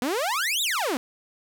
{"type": "exponential two-way sweep", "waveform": "sawtooth", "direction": "up then down", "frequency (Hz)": [233.1, 3951, 233.1], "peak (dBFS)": -20, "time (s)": [0.02, 0.97], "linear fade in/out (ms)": 0, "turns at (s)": 0.62, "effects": []}